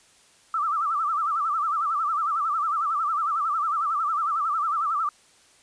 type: tone with vibrato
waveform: sine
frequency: 1244.5 Hz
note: D#6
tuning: in tune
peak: -22 dBFS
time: 0.54-5.09 s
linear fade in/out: 2 ms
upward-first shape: sine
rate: 11 Hz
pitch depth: 140 cents each way
effects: white hiss -57 dBFS RMS until 5.62 s + resampled to 22050 Hz